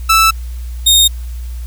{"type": "tone pair in turn", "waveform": "sawtooth", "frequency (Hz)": [1318.5, 3695], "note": ["E6", "A#7"], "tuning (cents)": [0, -16], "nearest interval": "octave + tritone", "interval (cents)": 1784, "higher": "second", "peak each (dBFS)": -3, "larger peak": "neither", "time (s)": [[0.09, 0.31], [0.86, 1.08]], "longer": "neither", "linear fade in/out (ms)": 10, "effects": ["added 60 Hz sine -21 dBFS peak until 1.66 s", "white hiss -43 dBFS RMS until 1.66 s"]}